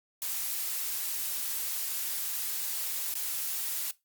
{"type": "noise with dropouts", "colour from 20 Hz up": "blue", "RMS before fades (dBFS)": -33, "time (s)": [0.22, 3.91], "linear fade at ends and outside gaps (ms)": 1, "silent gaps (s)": [3.14, 3.153], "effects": ["noise-tail reverb RT60 0.2 s tail -19 dB re dry", "Opus 48 kbps"]}